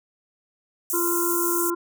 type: high-pass noise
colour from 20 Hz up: white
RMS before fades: -26 dBFS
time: 0.9-1.7 s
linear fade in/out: 0 ms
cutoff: 6400 Hz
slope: 48 dB/octave
type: harmonic tone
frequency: 344.6 Hz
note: F4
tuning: 23 cents flat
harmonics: 1 / 3 / 4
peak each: -24 / -30 / -33 dBFS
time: 0.93-1.75 s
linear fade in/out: 10 ms
effects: none